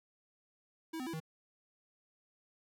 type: tone with pitch steps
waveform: square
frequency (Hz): 323.9 / 255.9 / 331.3 / 159.2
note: E4 / C4 / E4 / D#3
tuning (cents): -30 / -38 / +9 / +40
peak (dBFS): -39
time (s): 0.93-1.202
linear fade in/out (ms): 10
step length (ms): 68
effects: none